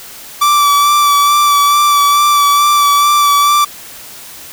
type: tone with vibrato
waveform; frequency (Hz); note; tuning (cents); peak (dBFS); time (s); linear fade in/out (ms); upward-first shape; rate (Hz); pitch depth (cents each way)
45% pulse; 1161; D6; -20; -7; 0.41-3.65; 10; sine; 2.3; 21
effects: white hiss -32 dBFS RMS until 4.52 s